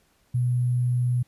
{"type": "tone with sample-and-hold", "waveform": "sine", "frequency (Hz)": 123.47, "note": "B2", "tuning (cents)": 0, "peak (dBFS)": -20, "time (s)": [0.34, 1.23], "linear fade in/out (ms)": 10, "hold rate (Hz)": 11025, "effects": ["pink hiss -65 dBFS RMS until 1.27 s", "resampled to 32000 Hz"]}